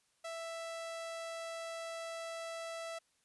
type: tone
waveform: sawtooth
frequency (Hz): 661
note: E5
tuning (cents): +5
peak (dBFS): -37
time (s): 0.24-2.99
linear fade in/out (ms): 10
effects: white hiss -75 dBFS RMS until 3.24 s + resampled to 24000 Hz